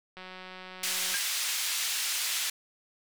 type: click train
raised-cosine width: 0.3 ms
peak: -28 dBFS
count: 182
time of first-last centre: 0.17-1.148 s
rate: 185 Hz
type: band-pass noise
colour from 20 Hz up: pink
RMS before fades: -31 dBFS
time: 0.83-2.5 s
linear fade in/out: 5 ms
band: 2500 to 13000 Hz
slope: 12 dB/octave
type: tone with exponential decay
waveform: sine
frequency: 1615 Hz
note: G#6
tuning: 49 cents flat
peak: -27 dBFS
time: 1.14-1.26 s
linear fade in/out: 1 ms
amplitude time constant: 26 ms
effects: none